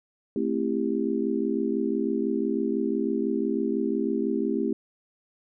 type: chord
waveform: sine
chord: A minor seventh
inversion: none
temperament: just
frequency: 220 / 264 / 330 / 396 Hz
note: A3 / C4 / E4 / G4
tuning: 0 / +16 / +2 / +18 cents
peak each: -29 dBFS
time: 0.36-4.73 s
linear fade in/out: 2 ms
effects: none